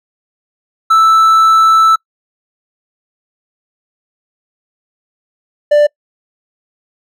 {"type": "tone pair in turn", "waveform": "triangle", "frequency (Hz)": [1318.5, 590], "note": ["E6", "D5"], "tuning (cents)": [0, 8], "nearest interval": "octave + major second", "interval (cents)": 1392, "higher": "first", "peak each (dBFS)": -3, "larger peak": "neither", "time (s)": [[0.9, 1.96], [5.71, 5.87]], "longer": "first", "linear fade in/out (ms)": 10, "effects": ["noise-tail reverb RT60 0.1 s tail -26 dB re dry"]}